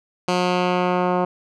10% pulse tone with low-pass filter sweep, 180 Hz, F#3, 47 cents flat, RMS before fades -20 dBFS, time 0.28-1.25 s, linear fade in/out 5 ms, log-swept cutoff 5800 to 1100 Hz, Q 1, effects none

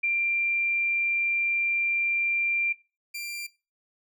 sine / sawtooth tone pair in turn, 2373 / 2373 Hz, D7 / D7, +17 / +17 cents, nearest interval unison, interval 0 cents, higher neither, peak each -22 / -29 dBFS, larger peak first, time 0.03-2.73 / 3.14-3.47 s, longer first, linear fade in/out 10 ms, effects noise-tail reverb RT60 0.3 s tail -21 dB re dry

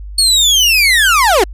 30% pulse linear sweep, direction down, 4422 to 329.5 Hz, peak -5 dBFS, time 0.18-1.44 s, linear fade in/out 5 ms, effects added 50 Hz sine -25 dBFS peak until 1.53 s + resampled to 32000 Hz

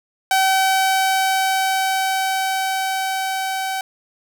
sawtooth tone with level ramp, 765 Hz, G5, 42 cents flat, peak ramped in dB -10 to -18 dBFS, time 0.31-3.81 s, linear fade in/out 2 ms, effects none

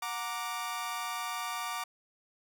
sawtooth chord, Gb augmented, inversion none, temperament equal with one note detuned, 731.5 / 932.3 / 1174.7 Hz, Gb5 / Bb5 / D6, -20 / 0 / 0 cents, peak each -37 / -36 / -33 dBFS, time 0.02-1.84 s, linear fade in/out 5 ms, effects none

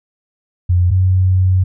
sine tone pair in turn, 89 / 92.9 Hz, F2 / F#2, +33 / +7 cents, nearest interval minor second, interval 74 cents, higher second, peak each -9 / -9 dBFS, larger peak neither, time 0.69-0.91 / 0.91-1.64 s, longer second, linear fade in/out 10 ms, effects none

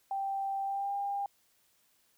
sine tone with pitch glide, 784 to 801.4 Hz, G5 to G5, 0 to +38 cents, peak -31 dBFS, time 0.11-1.26 s, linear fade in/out 2 ms, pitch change +38 cents, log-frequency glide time 0.63-0.94 s, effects white hiss -70 dBFS RMS until 2.17 s

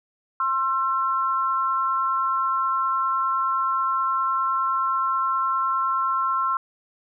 sine tone pair together, 1060 / 1345.2 Hz, C6 / E6, +22 / +35 cents, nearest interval major third, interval 413 cents, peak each -23 dBFS, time 0.4-6.57 s, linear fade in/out 2 ms, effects none

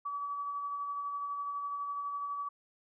sine tone with tremolo, 1144 Hz, D6, 46 cents flat, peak -33 dBFS, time 0.05-2.49 s, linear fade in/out 10 ms, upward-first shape sine, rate 12 Hz, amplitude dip 30%, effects none

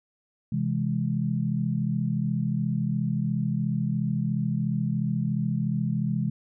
sine chord, C augmented, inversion none, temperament equal, 130.81 / 164.81 / 207.7 Hz, C3 / E3 / G#3, 0 / 0 / 0 cents, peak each -28 dBFS, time 0.52-6.3 s, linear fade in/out 5 ms, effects none

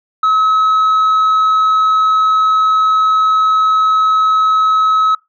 sine tone, 1285 Hz, E6, 45 cents flat, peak -6 dBFS, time 0.23-5.15 s, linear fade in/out 5 ms, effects noise-tail reverb RT60 0.2 s tail -24 dB re dry + tanh soft clip ceiling -8 dBFS

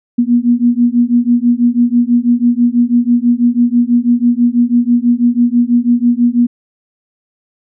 sine beating tone pair, 237.2 / 243.3 Hz, A#3 / B3, +30 / -26 cents, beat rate 6.1 Hz, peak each -11 / -11 dBFS, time 0.18-6.47 s, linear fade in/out 10 ms, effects none

